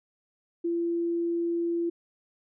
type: tone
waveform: sine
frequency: 340 Hz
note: F4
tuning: 46 cents flat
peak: -25 dBFS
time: 0.64-1.9 s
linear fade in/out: 10 ms
effects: none